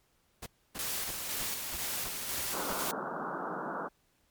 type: noise bursts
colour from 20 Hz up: pink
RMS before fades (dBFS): -41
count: 8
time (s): 0.42-2.74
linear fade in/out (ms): 10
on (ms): 45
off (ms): 280
type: noise with tremolo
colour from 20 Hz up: white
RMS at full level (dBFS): -35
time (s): 0.79-2.91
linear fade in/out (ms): 0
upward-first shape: square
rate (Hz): 2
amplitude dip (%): 30
type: band-pass noise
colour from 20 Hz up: white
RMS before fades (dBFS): -37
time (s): 2.52-3.89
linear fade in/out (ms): 20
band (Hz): 150 to 1500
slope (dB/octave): 96
effects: pink hiss -71 dBFS RMS until 4.3 s + MP3 96 kbps